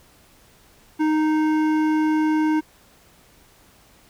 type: tone with hard clipping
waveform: sine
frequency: 310 Hz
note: D#4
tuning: 6 cents flat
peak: -19 dBFS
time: 0.99-2.61 s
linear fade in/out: 20 ms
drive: 12 dB
effects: pink hiss -54 dBFS RMS until 4.09 s